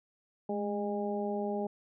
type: harmonic tone with a mistuned harmonic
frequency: 204 Hz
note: G#3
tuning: 31 cents flat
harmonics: 1 / 2 / 3 / 4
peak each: -35 / -35 / -38 / -39 dBFS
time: 0.49-1.67 s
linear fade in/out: 5 ms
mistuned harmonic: 1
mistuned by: +44 cents
effects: none